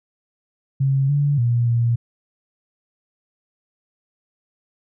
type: tone with pitch steps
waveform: sine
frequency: 135.8 / 143.8 / 119.3 / 117.8 Hz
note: C#3 / D3 / A#2 / A#2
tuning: -35 / -36 / +41 / +19 cents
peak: -15 dBFS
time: 0.8-1.96 s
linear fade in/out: 10 ms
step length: 290 ms
effects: none